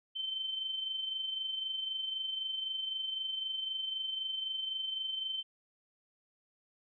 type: tone with amplitude modulation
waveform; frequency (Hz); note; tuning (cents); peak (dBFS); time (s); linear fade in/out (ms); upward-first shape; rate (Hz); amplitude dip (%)
sine; 3091; G7; -25; -32; 0.15-5.43; 20; sine; 23.9; 50
effects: none